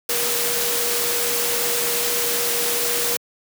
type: tone in noise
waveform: sine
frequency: 477.1 Hz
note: A#4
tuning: 40 cents sharp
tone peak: -28 dBFS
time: 0.09-3.17 s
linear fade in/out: 5 ms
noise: white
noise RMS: -22 dBFS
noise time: 0.09-3.17 s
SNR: -9 dB
effects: high-pass 150 Hz 12 dB/octave